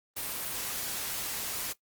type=noise; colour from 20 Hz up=white; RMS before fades=-35 dBFS; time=0.16-1.73 s; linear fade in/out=10 ms; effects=noise-tail reverb RT60 0.1 s tail -18 dB re dry + Opus 24 kbps